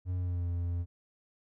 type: tone with pitch glide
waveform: triangle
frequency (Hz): 90.6 to 86.76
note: F#2 to F2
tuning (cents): -36 to -11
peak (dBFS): -28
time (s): 0.05-0.86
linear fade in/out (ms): 50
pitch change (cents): -75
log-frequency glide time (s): 0.15-0.47
effects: none